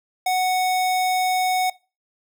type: tone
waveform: square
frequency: 740 Hz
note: F#5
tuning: in tune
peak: -19 dBFS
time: 0.26-1.7 s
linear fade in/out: 5 ms
effects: noise-tail reverb RT60 0.3 s tail -21 dB re dry